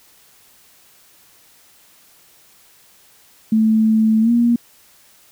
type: tone with pitch glide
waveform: sine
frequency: 219.7 to 236.8 Hz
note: A3 to A#3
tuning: -2 to +27 cents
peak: -11 dBFS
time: 3.52-4.56 s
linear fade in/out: 5 ms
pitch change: +129 cents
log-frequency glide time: 4.21-4.31 s
effects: white hiss -51 dBFS RMS until 5.31 s